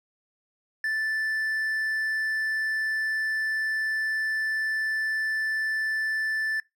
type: tone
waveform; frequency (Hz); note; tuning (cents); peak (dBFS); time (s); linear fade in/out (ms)
triangle; 1759; A6; -1; -23; 0.84-6.6; 2
effects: noise-tail reverb RT60 0.2 s tail -23 dB re dry